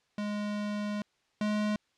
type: tone pair in turn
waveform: square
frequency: 207.7 / 210.6 Hz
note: G#3 / G#3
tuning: 0 / +24 cents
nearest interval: unison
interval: 24 cents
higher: second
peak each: -32 / -28 dBFS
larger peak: second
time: 0.18-1.02 / 1.41-1.76 s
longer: first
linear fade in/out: 2 ms
effects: white hiss -72 dBFS RMS until 1.97 s + low-pass 5000 Hz 12 dB/octave